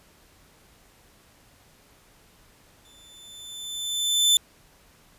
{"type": "tone with exponential growth", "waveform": "sawtooth", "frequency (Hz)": 3528, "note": "A7", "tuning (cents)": 4, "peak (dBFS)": -12, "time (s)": [2.85, 4.37], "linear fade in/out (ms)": 1, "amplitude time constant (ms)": 330, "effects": ["pink hiss -57 dBFS RMS until 5.18 s", "resampled to 32000 Hz"]}